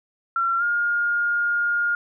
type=tone with pitch glide; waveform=sine; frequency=1363 to 1418.4 Hz; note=F6 to F6; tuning=-43 to +26 cents; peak=-19 dBFS; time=0.36-1.95 s; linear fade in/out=2 ms; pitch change=+69 cents; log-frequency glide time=0.58-0.63 s; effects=none